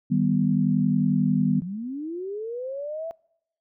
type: chord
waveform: sine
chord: Eb augmented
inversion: none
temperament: equal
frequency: 155.56 / 196 / 246.9 Hz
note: Eb3 / G3 / B3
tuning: 0 / 0 / 0 cents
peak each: -24 / -23 / -23 dBFS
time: 0.1-1.61 s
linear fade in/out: 20 ms
type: linear sweep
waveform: sine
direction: up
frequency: 164.81 to 670 Hz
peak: -29 dBFS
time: 1.62-3.11 s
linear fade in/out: 0 ms
effects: noise-tail reverb RT60 0.8 s tail -26 dB re dry